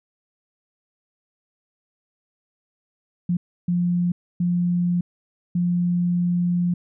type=tone bursts at uneven times; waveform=sine; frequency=175.7 Hz; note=F3; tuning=11 cents sharp; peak=-18 dBFS; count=4; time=3.29-3.37 / 3.68-4.12 / 4.4-5.01 / 5.55-6.74 s; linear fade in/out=5 ms; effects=none